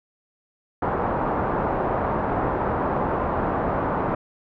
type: low-pass noise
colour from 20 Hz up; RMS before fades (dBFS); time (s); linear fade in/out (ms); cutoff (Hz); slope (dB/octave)
white; -24; 0.82-4.15; 5; 1100; 24
effects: none